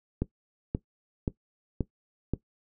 click train, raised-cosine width 3 ms, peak -14 dBFS, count 5, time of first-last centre 0.22-2.336 s, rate 1.89 Hz, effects noise-tail reverb RT60 0.1 s tail -17 dB re dry

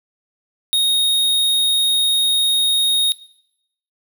square tone, 3729 Hz, A#7, in tune, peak -14 dBFS, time 0.73-3.12 s, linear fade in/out 0 ms, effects noise-tail reverb RT60 0.8 s tail -20 dB re dry

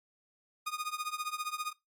sawtooth tone with tremolo, 1232 Hz, D#6, 17 cents flat, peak -27 dBFS, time 0.66-1.73 s, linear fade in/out 10 ms, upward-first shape triangle, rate 15 Hz, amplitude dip 95%, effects noise-tail reverb RT60 0.2 s tail -21 dB re dry + MP3 64 kbps

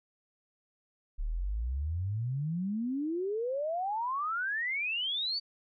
sine exponential sweep, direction up, 34.65 to 4644 Hz, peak -30 dBFS, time 1.18-5.4 s, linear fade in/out 20 ms, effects none

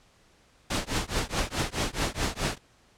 pink noise with tremolo, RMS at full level -25 dBFS, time 0.7-2.58 s, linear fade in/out 5 ms, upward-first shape triangle, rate 4.7 Hz, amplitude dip 100%, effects pink hiss -61 dBFS RMS until 2.97 s + low-pass 8000 Hz 12 dB/octave

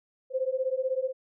sine beating tone pair, 513 / 529 Hz, C5 / C5, -34 / +19 cents, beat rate 16 Hz, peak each -29 dBFS, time 0.3-1.13 s, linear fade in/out 50 ms, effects none

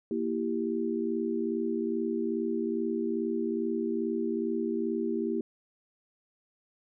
sine chord, E diminished, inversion second, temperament equal, 233.1 / 329.6 / 392 Hz, Bb3 / E4 / G4, 0 / 0 / 0 cents, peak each -32 dBFS, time 0.11-5.41 s, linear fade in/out 2 ms, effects none

